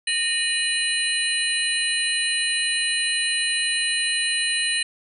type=tone cluster; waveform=sine; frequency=1842 / 2472 / 2924 / 4053 / 9010 Hz; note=A#6 / D#7 / F#7 / B7 / C#9; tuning=-21 / -12 / -21 / +44 / +27 cents; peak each=-27 dBFS; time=0.07-4.83 s; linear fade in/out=5 ms; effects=none